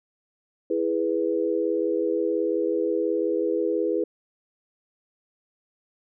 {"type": "chord", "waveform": "sine", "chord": "E major", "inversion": "none", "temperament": "equal", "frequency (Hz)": [329.6, 415.3, 493.9], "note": ["E4", "G#4", "B4"], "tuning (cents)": [0, 0, 0], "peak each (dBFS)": -26, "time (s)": [0.7, 4.04], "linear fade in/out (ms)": 5, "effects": []}